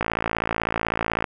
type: click train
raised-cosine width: 0.5 ms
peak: -7 dBFS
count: 70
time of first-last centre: 0.01-1.242 s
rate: 56 Hz
effects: none